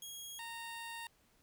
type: tone pair in turn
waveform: 15% pulse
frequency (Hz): 3291 / 923.5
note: G#7 / A#5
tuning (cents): -16 / -16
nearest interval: octave + minor seventh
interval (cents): 2200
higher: first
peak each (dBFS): -38 / -37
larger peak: second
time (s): 0.02-0.39 / 0.39-1.07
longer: second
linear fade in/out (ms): 2
effects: pink hiss -71 dBFS RMS until 1.42 s